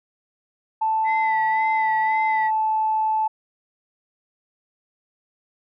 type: tone with pitch glide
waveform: sine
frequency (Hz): 880 to 871.9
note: A5 to A5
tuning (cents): 0 to -16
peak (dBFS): -18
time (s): 0.81-3.28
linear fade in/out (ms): 10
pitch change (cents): -16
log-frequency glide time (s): 1.42-2.7
type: tone with vibrato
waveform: sine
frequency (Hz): 2000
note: B6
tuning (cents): +21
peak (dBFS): -24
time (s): 1.04-2.51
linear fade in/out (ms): 50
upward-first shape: sine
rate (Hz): 1.9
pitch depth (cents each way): 58
effects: tanh soft clip ceiling -10 dBFS